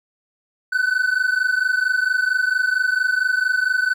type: tone pair together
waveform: triangle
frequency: 1494 / 1518.4 Hz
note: F#6 / F#6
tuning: +16 / +44 cents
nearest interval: unison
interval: 28 cents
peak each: -18 dBFS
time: 0.72-3.94 s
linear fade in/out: 10 ms
effects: none